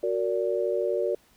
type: chord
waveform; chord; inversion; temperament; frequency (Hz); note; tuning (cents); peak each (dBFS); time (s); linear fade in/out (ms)
sine; Gb augmented; none; just; 370 / 462.5 / 578.1; Gb4 / Bb4 / D5; 0 / -14 / -27; -28; 0.03-1.15; 5
effects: pink hiss -61 dBFS RMS until 1.36 s